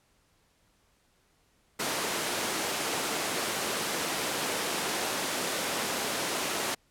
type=high-pass noise; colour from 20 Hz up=pink; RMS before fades=-31 dBFS; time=1.79-6.75 s; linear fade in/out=10 ms; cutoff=290 Hz; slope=12 dB/octave; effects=pink hiss -68 dBFS RMS until 6.9 s + low-pass 12000 Hz 12 dB/octave